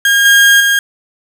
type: tone with level steps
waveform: 35% pulse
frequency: 1620 Hz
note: G#6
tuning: 43 cents flat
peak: -6 / -3 / -7 dBFS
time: 0.05-0.79 s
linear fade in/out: 2 ms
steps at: 0.25 / 0.6 s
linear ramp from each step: 5 ms
effects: none